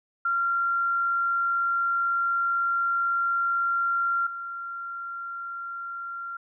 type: tone pair in turn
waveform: sine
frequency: 1379 / 1379 Hz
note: F6 / F6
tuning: -22 / -22 cents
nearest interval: unison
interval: 0 cents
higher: neither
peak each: -22 / -32 dBFS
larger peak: first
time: 0.25-4.27 / 4.27-6.37 s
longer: first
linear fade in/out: 5 ms
effects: none